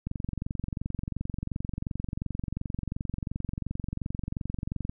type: click train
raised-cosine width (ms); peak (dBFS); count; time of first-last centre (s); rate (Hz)
5; -19; 111; 0.07-4.895; 22.8
effects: none